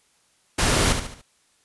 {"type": "noise with echo", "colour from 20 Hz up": "pink", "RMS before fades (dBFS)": -20, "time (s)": [0.58, 0.93], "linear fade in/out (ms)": 10, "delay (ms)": 72, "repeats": 4, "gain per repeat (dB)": -7, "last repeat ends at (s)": 1.218, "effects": ["white hiss -63 dBFS RMS until 1.64 s", "resampled to 24000 Hz"]}